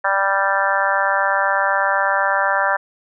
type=harmonic tone; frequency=196 Hz; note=G3; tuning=in tune; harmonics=3 / 4 / 5 / 6 / 7 / 8 / 9; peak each=-23 / -23 / -22 / -26 / -23 / -22 / -23 dBFS; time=0.04-2.77 s; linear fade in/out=10 ms; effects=none